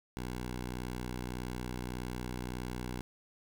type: tone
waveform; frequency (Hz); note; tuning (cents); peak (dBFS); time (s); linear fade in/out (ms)
10% pulse; 61.7; B1; -1; -29; 0.17-3.01; 0
effects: none